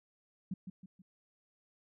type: tone with echo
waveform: sine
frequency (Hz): 186.5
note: F#3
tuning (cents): +14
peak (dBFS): -34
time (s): 0.51-0.54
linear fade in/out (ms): 5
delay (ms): 160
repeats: 3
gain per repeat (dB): -7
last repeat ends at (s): 1.02
effects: none